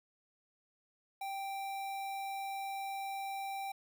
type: tone with notch filter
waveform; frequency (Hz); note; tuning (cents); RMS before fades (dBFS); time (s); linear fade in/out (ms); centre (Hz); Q
square; 784; G5; 0; -40; 1.21-3.72; 5; 6300; 1.7
effects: 11-bit